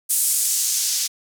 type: noise with band-pass filter sweep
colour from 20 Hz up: blue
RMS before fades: -21 dBFS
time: 0.09-1.08 s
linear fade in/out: 20 ms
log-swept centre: 9500 to 5100 Hz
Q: 1.5
effects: none